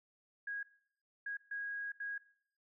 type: tone bursts at uneven times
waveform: sine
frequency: 1645 Hz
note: G#6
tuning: 17 cents flat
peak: -38 dBFS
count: 4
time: 0.47-0.63 / 1.26-1.37 / 1.51-1.92 / 2-2.18 s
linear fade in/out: 5 ms
effects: noise-tail reverb RT60 0.6 s tail -18 dB re dry